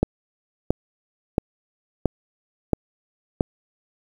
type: click train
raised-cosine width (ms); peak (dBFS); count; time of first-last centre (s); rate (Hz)
2; -4; 6; 0.03-3.408; 1.48
effects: 7-bit